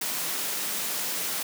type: high-pass noise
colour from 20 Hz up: white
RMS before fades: -30 dBFS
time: 0.01-1.43 s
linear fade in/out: 5 ms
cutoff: 140 Hz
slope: 48 dB/octave
effects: none